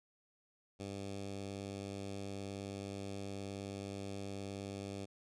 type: tone with notch filter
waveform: 10% pulse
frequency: 99 Hz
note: G2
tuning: 18 cents sharp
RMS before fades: -44 dBFS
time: 0.79-5.06 s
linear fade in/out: 20 ms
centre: 1500 Hz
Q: 1.3
effects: resampled to 22050 Hz